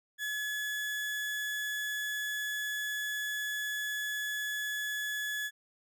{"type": "tone", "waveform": "35% pulse", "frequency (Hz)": 1704, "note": "G#6", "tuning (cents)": 44, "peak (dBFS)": -31, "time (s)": [0.18, 5.51], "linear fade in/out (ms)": 50, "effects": []}